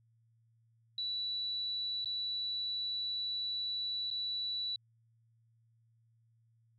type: tone with dropouts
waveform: sine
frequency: 3946 Hz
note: B7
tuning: 2 cents flat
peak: -34 dBFS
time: 0.98-4.76 s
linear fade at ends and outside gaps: 2 ms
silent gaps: 2.046-2.057 / 4.103-4.111 s
effects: added 114 Hz sine -67 dBFS peak until 6.78 s